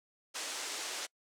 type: band-pass noise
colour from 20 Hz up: white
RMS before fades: -40 dBFS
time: 0.34-1.07 s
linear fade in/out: 20 ms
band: 310 to 8100 Hz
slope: 24 dB/octave
effects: noise-tail reverb RT60 0.1 s tail -26 dB re dry